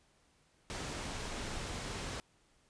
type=low-pass noise; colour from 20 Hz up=pink; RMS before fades=-41 dBFS; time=0.7-2.2 s; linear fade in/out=0 ms; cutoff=8600 Hz; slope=12 dB/octave; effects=pink hiss -70 dBFS RMS until 2.69 s + resampled to 22050 Hz